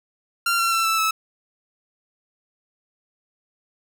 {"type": "tone with pitch steps", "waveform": "sawtooth", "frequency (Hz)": [1380, 1360.2, 1340.7, 1321.5, 1302.5], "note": ["F6", "F6", "E6", "E6", "E6"], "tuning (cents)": [-21, -46, 29, 4, -21], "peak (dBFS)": -15, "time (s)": [0.46, 1.11], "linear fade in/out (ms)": 5, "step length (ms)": 130, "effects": []}